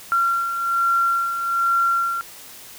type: beating tone pair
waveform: sine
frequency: 1371 / 1372.2 Hz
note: F6 / F6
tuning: -32 / -31 cents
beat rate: 1.2 Hz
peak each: -26 / -18 dBFS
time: 0.12-2.21 s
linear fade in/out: 0 ms
effects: white hiss -41 dBFS RMS until 2.78 s